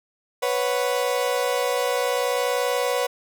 35% pulse chord, B suspended second, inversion none, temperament equal, 493.9 / 554.4 / 740 Hz, B4 / C#5 / F#5, 0 / 0 / 0 cents, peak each -22 / -24 / -28 dBFS, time 0.42-3.07 s, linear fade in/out 10 ms, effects none

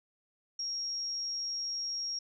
sine tone, 5588 Hz, F8, in tune, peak -33 dBFS, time 0.59-2.19 s, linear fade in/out 5 ms, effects none

